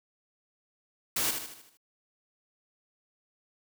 white noise with echo, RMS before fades -29 dBFS, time 1.16-1.31 s, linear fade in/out 5 ms, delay 77 ms, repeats 6, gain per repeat -6 dB, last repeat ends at 1.772 s, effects none

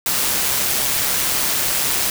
white noise with amplitude modulation, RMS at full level -18 dBFS, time 0.06-2.1 s, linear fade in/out 2 ms, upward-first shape sine, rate 135 Hz, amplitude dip 30%, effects none

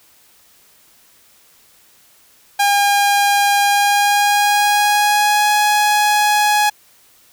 sawtooth tone with pitch glide, 809 to 836.6 Hz, G#5 to G#5, -46 to +12 cents, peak -8 dBFS, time 2.59-6.7 s, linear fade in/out 10 ms, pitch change +58 cents, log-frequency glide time 3.6-5.52 s, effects white hiss -51 dBFS RMS until 7.32 s

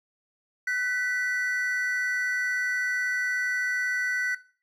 triangle tone pair together, 1502.7 / 1965 Hz, F#6 / B6, +26 / -9 cents, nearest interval perfect fourth, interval 465 cents, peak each -26 dBFS, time 0.67-4.35 s, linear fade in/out 5 ms, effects noise-tail reverb RT60 0.4 s tail -17 dB re dry

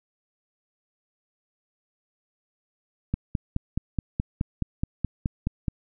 click train, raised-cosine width 5 ms, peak -12 dBFS, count 13, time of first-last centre 3.14-5.682 s, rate 4.72 Hz, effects none

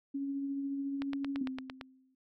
sine tone with tremolo, 277.2 Hz, C#4, in tune, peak -32 dBFS, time 0.14-1.44 s, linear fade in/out 10 ms, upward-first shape triangle, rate 14 Hz, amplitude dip 30%
click train, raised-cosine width 0.3 ms, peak -24 dBFS, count 8, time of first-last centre 1.02-1.812 s, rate 8.84 Hz
sine tone with exponential decay, 261.3 Hz, C4, 2 cents flat, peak -31 dBFS, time 1.41-2.15 s, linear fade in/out 5 ms, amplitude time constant 160 ms
effects none

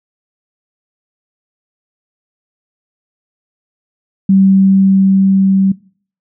sine tone with level ramp, 193 Hz, G3, 27 cents flat, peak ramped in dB -5 to -8 dBFS, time 4.29-5.72 s, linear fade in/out 5 ms, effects noise-tail reverb RT60 0.5 s tail -22 dB re dry

